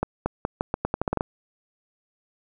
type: accelerating click train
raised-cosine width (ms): 1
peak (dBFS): -9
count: 12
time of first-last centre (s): 0.03-1.209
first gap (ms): 230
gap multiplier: 0.83
effects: none